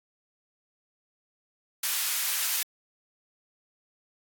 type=high-pass noise; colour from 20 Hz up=white; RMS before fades=-28 dBFS; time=1.83-2.63 s; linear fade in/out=5 ms; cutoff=1300 Hz; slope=12 dB/octave; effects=AAC 64 kbps